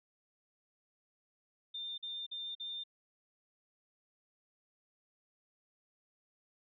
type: tone bursts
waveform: sine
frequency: 3604 Hz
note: A7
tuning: 41 cents sharp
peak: -39 dBFS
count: 4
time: 1.74-2.838 s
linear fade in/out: 10 ms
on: 240 ms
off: 46 ms
effects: none